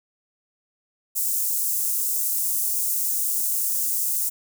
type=high-pass noise; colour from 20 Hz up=white; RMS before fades=-24 dBFS; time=1.15-4.3 s; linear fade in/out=20 ms; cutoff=7100 Hz; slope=24 dB/octave; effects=none